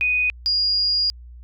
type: tone pair in turn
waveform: sine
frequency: 2488 / 4851 Hz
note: D#7 / D#8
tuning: -1 / -45 cents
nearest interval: octave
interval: 1156 cents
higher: second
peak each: -17 dBFS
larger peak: neither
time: 0.01-0.3 / 0.46-1.1 s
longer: second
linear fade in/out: 0 ms
effects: added 60 Hz sine -38 dBFS peak until 1.43 s